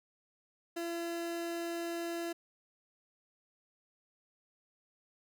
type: tone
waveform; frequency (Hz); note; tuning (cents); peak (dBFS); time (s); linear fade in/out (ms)
30% pulse; 338.8; E4; +48; -33; 0.76-2.33; 10
effects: none